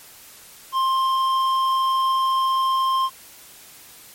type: tone with hard clipping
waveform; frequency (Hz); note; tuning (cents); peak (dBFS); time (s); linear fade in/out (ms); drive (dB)
sine; 1055; C6; +14; -19; 0.72-3.1; 50; 7
effects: white hiss -45 dBFS RMS until 4.14 s + MP3 64 kbps